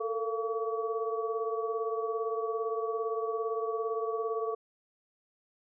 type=tone cluster; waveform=sine; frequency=442.8 / 460.4 / 689 / 1136 Hz; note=A4 / A#4 / F5 / C#6; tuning=+11 / -22 / -24 / +42 cents; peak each=-32 / -37 / -40 / -37 dBFS; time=0-4.55 s; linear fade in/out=10 ms; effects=none